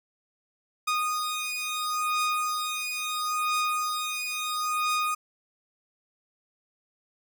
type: beating tone pair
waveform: sawtooth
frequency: 1236 / 1236.74 Hz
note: D#6 / D#6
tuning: -12 / -11 cents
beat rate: 0.74 Hz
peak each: -26 dBFS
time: 0.87-5.15 s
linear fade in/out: 10 ms
effects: none